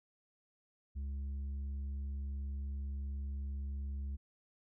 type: tone with tanh clipping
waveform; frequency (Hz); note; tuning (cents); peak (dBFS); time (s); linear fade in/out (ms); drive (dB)
triangle; 69.3; C#2; 0; -38; 0.95-4.17; 20; 9
effects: none